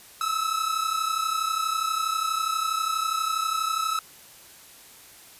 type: tone pair together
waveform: 45% pulse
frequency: 1286.2 / 1318.5 Hz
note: E6 / E6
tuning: -43 / 0 cents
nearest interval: unison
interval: 43 cents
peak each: -27 dBFS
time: 0.21-3.99 s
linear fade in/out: 2 ms
effects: white hiss -49 dBFS RMS until 5.39 s + resampled to 32000 Hz